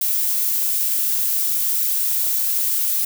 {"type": "noise", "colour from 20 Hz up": "violet", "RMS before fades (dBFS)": -20, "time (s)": [0.01, 3.05], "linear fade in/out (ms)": 5, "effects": []}